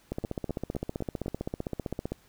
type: two click trains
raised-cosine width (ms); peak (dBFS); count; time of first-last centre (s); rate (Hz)
2; -18 / -20; 32 / 5; 0.12-2.12 / 0.24-1.26; 15.5 / 3.92
effects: pink hiss -62 dBFS RMS until 2.28 s